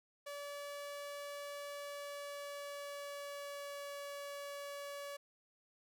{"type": "tone with pitch glide", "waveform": "sawtooth", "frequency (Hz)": [574, 568.7], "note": ["D5", "C#5"], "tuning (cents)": [-40, 44], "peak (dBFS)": -40, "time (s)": [0.26, 5.17], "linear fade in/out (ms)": 10, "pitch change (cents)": -16, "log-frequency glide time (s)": [1.72, 3.9], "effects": []}